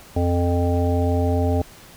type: harmonic tone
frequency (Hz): 87.31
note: F2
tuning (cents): 0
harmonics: 1 / 3 / 5 / 7 / 9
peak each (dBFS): -19 / -24 / -26 / -27 / -29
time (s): 0.16-1.62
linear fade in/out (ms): 5
effects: pink hiss -45 dBFS RMS until 1.96 s